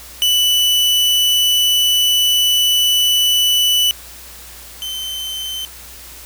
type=tone pair in turn; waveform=40% pulse; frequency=2976 / 3076 Hz; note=F#7 / G7; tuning=+9 / -33 cents; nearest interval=minor second; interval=58 cents; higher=second; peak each=-11 / -22 dBFS; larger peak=first; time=0.22-3.91 / 4.82-5.65 s; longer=first; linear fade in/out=0 ms; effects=added 60 Hz sine -42 dBFS peak until 6.25 s + white hiss -37 dBFS RMS until 6.25 s